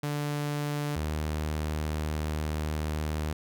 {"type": "tone pair in turn", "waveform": "sawtooth", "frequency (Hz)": [146.6, 76.72], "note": ["D3", "D#2"], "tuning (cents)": [-3, -24], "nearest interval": "major seventh", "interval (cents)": 1121, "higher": "first", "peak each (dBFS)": [-25, -25], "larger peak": "neither", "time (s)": [[0.03, 0.96], [0.96, 3.33]], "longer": "second", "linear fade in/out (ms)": 5, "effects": []}